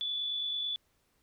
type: tone with amplitude modulation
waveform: sine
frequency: 3458 Hz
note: A7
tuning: 31 cents flat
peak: -30 dBFS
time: 0.01-0.76 s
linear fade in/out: 0 ms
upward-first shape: sine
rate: 49.1 Hz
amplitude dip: 30%
effects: pink hiss -73 dBFS RMS until 1.22 s